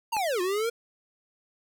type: linear two-way sweep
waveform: square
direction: down then up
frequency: 950 to 349.2 to 475 Hz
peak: -26 dBFS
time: 0.12-0.7 s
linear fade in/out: 10 ms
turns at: 0.41 s
type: click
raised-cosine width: 0.5 ms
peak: -22 dBFS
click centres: 0.167 s
effects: none